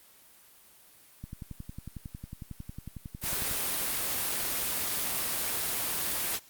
click train, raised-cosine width 5 ms, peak -27 dBFS, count 26, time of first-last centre 1.24-3.513 s, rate 11 Hz
white noise, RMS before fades -31 dBFS, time 3.21-6.4 s, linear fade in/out 50 ms
effects white hiss -57 dBFS RMS until 6.49 s + Opus 32 kbps

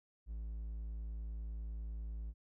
triangle tone, 55 Hz, A1, in tune, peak -38 dBFS, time 0.26-2.34 s, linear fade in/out 50 ms, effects none

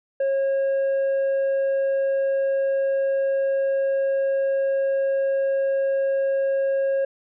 triangle tone with tanh clipping, 544 Hz, C#5, 33 cents flat, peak -20 dBFS, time 0.2-7.05 s, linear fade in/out 5 ms, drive 8 dB, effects none

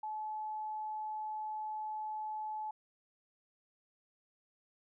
sine tone, 860 Hz, A5, 40 cents flat, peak -37 dBFS, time 0.03-2.71 s, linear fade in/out 5 ms, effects none

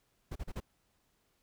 brown noise bursts, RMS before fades -38 dBFS, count 4, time 0.31-0.603 s, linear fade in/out 10 ms, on 47 ms, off 35 ms, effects pink hiss -75 dBFS RMS until 1.42 s

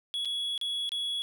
triangle tone with dropouts, 3364 Hz, G#7, 22 cents sharp, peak -28 dBFS, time 0.14-1.22 s, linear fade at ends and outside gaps 0 ms, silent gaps 0.249-0.255 / 0.578-0.613 / 0.892-0.919 s, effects none

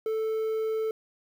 triangle tone with quantisation, 440 Hz, A4, in tune, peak -24 dBFS, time 0.06-0.91 s, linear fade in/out 2 ms, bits 9, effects none

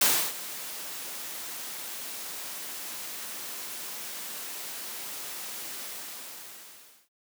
white noise with ADSR envelope, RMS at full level -21 dBFS, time 0.01-7.09 s, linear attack 6 ms, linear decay 310 ms, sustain -17 dB, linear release 1300 ms, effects noise-tail reverb RT60 0.1 s tail -26 dB re dry + high-pass 200 Hz 12 dB/octave

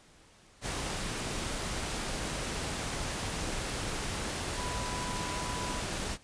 sine tone in noise, 990 Hz, B5, 4 cents sharp, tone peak -39 dBFS, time 4.54-5.82 s, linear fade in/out 50 ms, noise pink, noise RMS -35 dBFS, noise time 0.61-6.18 s, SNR -7 dB, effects pink hiss -59 dBFS RMS until 6.23 s + resampled to 22050 Hz

